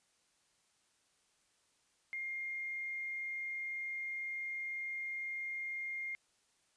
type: tone with hard clipping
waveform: triangle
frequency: 2121 Hz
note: C7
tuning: 23 cents sharp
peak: -38 dBFS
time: 2.13-6.15 s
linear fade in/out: 0 ms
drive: 3 dB
effects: white hiss -74 dBFS RMS until 6.76 s + resampled to 22050 Hz